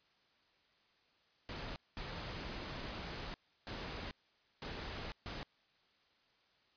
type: noise bursts at uneven times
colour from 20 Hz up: pink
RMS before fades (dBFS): -44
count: 5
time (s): 1.49-1.76 / 1.97-3.34 / 3.67-4.11 / 4.62-5.12 / 5.26-5.43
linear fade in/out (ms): 0
effects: white hiss -72 dBFS RMS until 6.76 s + resampled to 11025 Hz